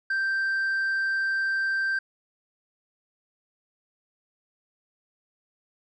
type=tone with tanh clipping; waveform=sine; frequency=1568 Hz; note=G6; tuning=in tune; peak=-24 dBFS; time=0.1-1.99 s; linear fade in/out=5 ms; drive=2 dB; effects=none